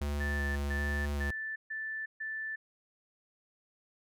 square tone with vibrato, 71.8 Hz, D2, 39 cents flat, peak -32 dBFS, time 0.01-1.31 s, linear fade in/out 5 ms, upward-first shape square, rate 1.3 Hz, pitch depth 15 cents each way
sine tone bursts, 1760 Hz, A6, in tune, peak -35 dBFS, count 5, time 0.2-2.56 s, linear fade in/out 10 ms, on 360 ms, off 140 ms
effects none

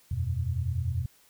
sine chord, E suspended second, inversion none, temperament just, 82.41 / 92.71 / 123.61 Hz, E2 / F#2 / B2, 0 / +4 / +2 cents, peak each -31 dBFS, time 0.11-1.06 s, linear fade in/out 5 ms, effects white hiss -61 dBFS RMS until 1.29 s

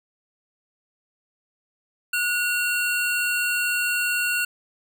square tone pair together, 1455.2 / 2747 Hz, F#6 / F7, -29 / -29 cents, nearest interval major seventh, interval 1100 cents, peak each -25 dBFS, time 2.13-4.45 s, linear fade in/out 5 ms, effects none

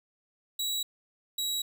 sawtooth tone pair in turn, 3887 / 3874 Hz, B7 / B7, -28 / -34 cents, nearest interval unison, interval 6 cents, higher first, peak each -26 dBFS, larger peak neither, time 0.59-0.83 / 1.38-1.62 s, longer neither, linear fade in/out 5 ms, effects none

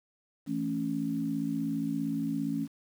sine chord, A major, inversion second, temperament equal, 164.81 / 220 / 277.2 Hz, E3 / A3 / C#4, 0 / 0 / 0 cents, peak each -36 / -34 / -31 dBFS, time 0.46-2.68 s, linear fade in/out 50 ms, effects 9-bit

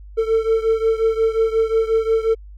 triangle beating tone pair, 446 / 451.6 Hz, A4 / A4, +23 / +45 cents, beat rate 5.6 Hz, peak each -15 / -18 dBFS, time 0.17-2.35 s, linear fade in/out 20 ms, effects added 50 Hz sine -36 dBFS peak until 2.57 s

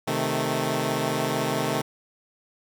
10% pulse chord, A diminished, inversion first, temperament equal, 130.81 / 155.56 / 220 Hz, C3 / Eb3 / A3, 0 / 0 / 0 cents, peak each -20 dBFS, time 0.07-1.82 s, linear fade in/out 10 ms, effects none

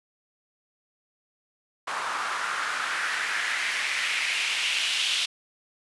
white noise with band-pass filter sweep, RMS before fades -28 dBFS, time 1.87-5.26 s, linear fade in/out 10 ms, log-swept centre 1100 to 3200 Hz, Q 2.8, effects resampled to 24000 Hz

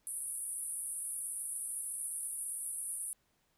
pink band-pass noise, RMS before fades -40 dBFS, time 0.07-3.13 s, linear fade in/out 0 ms, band 9200 to 11000 Hz, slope 96 dB/octave, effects pink hiss -75 dBFS RMS until 3.57 s

